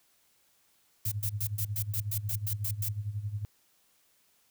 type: noise bursts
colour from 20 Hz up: violet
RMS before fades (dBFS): -33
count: 11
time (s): 1.05-2.887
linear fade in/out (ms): 5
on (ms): 67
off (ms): 110
type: tone with tremolo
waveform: sine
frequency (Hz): 103.8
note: G#2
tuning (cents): 0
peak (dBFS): -29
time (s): 1.06-3.45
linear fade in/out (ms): 0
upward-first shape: sine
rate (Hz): 11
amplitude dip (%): 75
effects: white hiss -68 dBFS RMS until 4.5 s